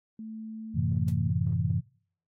sine tone with pitch glide, 220 to 222.4 Hz, A3 to A3, 0 to +19 cents, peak -37 dBFS, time 0.19-1.3 s, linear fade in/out 2 ms, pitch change +19 cents, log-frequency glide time 0.51-0.93 s
sine chord, F# half-diminished seventh, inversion none, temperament equal, 92.5 / 110 / 130.81 / 164.81 Hz, F#2 / A2 / C3 / E3, 0 / 0 / 0 / 0 cents, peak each -30 dBFS, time 0.74-1.81 s, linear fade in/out 20 ms
white noise with exponential decay, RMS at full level -44 dBFS, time 1.08-1.17 s, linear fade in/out 2 ms, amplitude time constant 18 ms
effects noise-tail reverb RT60 0.6 s tail -26 dB re dry + AAC 48 kbps

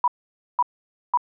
sine tone bursts, 977 Hz, B5, 19 cents flat, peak -15 dBFS, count 3, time 0.04-1.174 s, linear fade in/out 2 ms, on 38 ms, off 510 ms, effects none

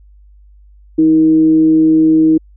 sine tone with frequency modulation, 316.8 Hz, D#4, 31 cents sharp, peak -6 dBFS, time 0.98-2.38 s, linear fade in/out 10 ms, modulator 153 Hz, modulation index 0.22, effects added 50 Hz sine -40 dBFS peak until 2.56 s

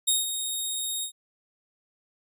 10% pulse tone with ADSR envelope, 3729 Hz, A#7, in tune, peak -11 dBFS, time 0.07-1.12 s, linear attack 13 ms, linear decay 170 ms, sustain -9 dB, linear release 90 ms, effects resampled to 32000 Hz

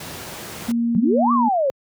pink noise, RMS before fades -33 dBFS, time 0-0.72 s, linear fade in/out 5 ms
sine tone with pitch glide, 234.1 to 238.7 Hz, A#3 to A#3, +8 to +41 cents, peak -17 dBFS, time 0.68-1.49 s, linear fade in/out 10 ms, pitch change +33 cents, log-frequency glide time 0.96-1.22 s
sine exponential two-way sweep, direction up then down, 168 to 1187 to 517 Hz, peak -16 dBFS, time 0.95-1.7 s, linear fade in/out 0 ms, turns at 1.32 s
effects high-pass 100 Hz 12 dB/octave

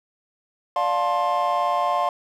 triangle chord, D minor seventh, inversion none, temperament just, 587.3 / 704.8 / 881 / 1057.2 Hz, D5 / F5 / A5 / C6, 0 / +16 / +2 / +18 cents, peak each -25 / -21 / -25 / -21 dBFS, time 0.76-2.09 s, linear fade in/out 2 ms, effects tanh soft clip ceiling -10 dBFS

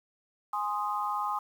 sine chord, Ab major, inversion none, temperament equal, 830.6 / 1046.5 / 1244.5 Hz, Ab5 / C6 / Eb6, 0 / 0 / 0 cents, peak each -33 dBFS, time 0.53-1.39 s, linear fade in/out 5 ms, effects 9-bit

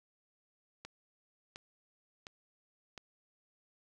click train, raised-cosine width 0.2 ms, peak -28 dBFS, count 4, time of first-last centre 0.85-2.978 s, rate 1.41 Hz, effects none

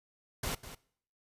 pink noise with echo, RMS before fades -35 dBFS, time 0.43-0.55 s, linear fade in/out 5 ms, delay 200 ms, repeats 1, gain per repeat -12 dB, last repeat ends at 0.75 s, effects noise-tail reverb RT60 0.6 s tail -21 dB re dry + resampled to 32000 Hz

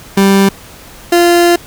30% pulse tone pair in turn, 196 / 346.1 Hz, G3 / F4, 0 / -16 cents, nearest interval minor seventh, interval 984 cents, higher second, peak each -3 dBFS, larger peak neither, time 0.17-0.49 / 1.12-1.56 s, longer second, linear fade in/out 5 ms, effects pink hiss -35 dBFS RMS until 1.66 s

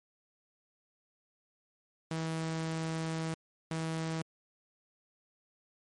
sawtooth tone bursts at uneven times, 161.6 Hz, E3, 34 cents flat, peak -29 dBFS, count 2, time 2.11-3.34 / 3.71-4.22 s, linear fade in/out 2 ms, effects MP3 48 kbps

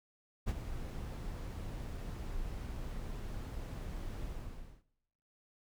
brown noise with ADSR envelope, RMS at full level -31 dBFS, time 0.46-4.83 s, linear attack 31 ms, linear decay 36 ms, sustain -10 dB, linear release 580 ms, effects noise-tail reverb RT60 0.9 s tail -20 dB re dry

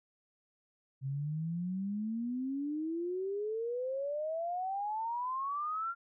sine exponential sweep, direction up, 131.7 to 1396.9 Hz, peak -33 dBFS, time 1.01-5.95 s, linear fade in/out 50 ms, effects none

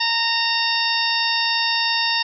harmonic tone with a mistuned harmonic, 923 Hz, A#5, 17 cents flat, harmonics 1 / 2 / 3 / 4 / 5 / 6, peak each -25 / -25 / -25 / -25 / -25 / -25 dBFS, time 0-2.23 s, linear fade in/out 10 ms, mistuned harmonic 6, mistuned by -64 cents, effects none

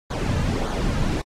brown noise with flanger, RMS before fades -23 dBFS, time 0.1-1.22 s, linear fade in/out 10 ms, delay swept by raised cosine 0.37 to 2.77 ms, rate 1.7 Hz, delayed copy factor -0.65, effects low-pass 8000 Hz 12 dB/octave + AAC 64 kbps

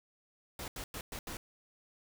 pink noise bursts at uneven times, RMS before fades -42 dBFS, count 5, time 0.59-0.68 / 0.76-0.84 / 0.94-1.01 / 1.12-1.19 / 1.27-1.37 s, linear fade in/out 2 ms, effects none

